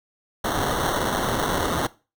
violet noise with sample-and-hold, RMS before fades -24 dBFS, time 0.44-1.87 s, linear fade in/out 5 ms, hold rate 2450 Hz, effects noise-tail reverb RT60 0.3 s tail -19 dB re dry

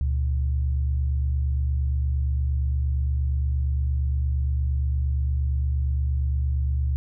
sine tone pair together, 71.2 / 119.83 Hz, C#2 / A#2, +47 / +48 cents, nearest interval major sixth, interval 901 cents, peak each -21 / -30 dBFS, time 0.01-6.96 s, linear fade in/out 0 ms, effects none

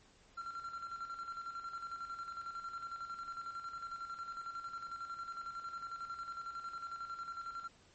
triangle tone with tremolo, 1368 Hz, F6, 36 cents flat, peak -38 dBFS, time 0.37-7.68 s, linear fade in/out 10 ms, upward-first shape square, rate 11 Hz, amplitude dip 55%, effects pink hiss -65 dBFS RMS until 7.94 s + MP3 32 kbps

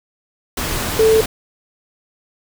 sine tone in noise, 441.6 Hz, A4, 6 cents sharp, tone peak -9 dBFS, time 0.99-1.21 s, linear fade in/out 5 ms, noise pink, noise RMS -22 dBFS, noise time 0.57-1.26 s, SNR +10 dB, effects none

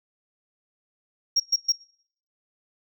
sine tone bursts, 5588 Hz, F8, in tune, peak -15 dBFS, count 3, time 1.36-1.723 s, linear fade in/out 10 ms, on 41 ms, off 120 ms, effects noise-tail reverb RT60 0.6 s tail -24 dB re dry + tanh soft clip ceiling -15 dBFS

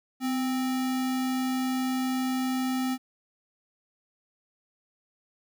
sine tone with sample-and-hold, 256.2 Hz, C4, 36 cents flat, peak -25 dBFS, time 0.2-2.98 s, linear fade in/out 50 ms, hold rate 1050 Hz, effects none

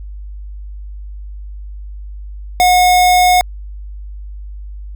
square tone, 725 Hz, F#5, 35 cents flat, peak -8 dBFS, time 2.6-3.41 s, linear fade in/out 0 ms, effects added 50 Hz sine -26 dBFS peak until 4.95 s

